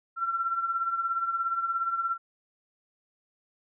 sine tone with tremolo, 1357 Hz, E6, 50 cents sharp, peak -23 dBFS, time 0.16-2.18 s, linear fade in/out 50 ms, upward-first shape triangle, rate 17 Hz, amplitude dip 70%, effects none

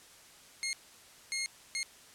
15% pulse tone bursts at uneven times, 2146 Hz, C7, 43 cents sharp, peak -26 dBFS, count 3, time 0.63-0.73 / 1.32-1.46 / 1.75-1.83 s, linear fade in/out 0 ms, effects white hiss -56 dBFS RMS until 2.14 s + low-pass 10000 Hz 12 dB/octave

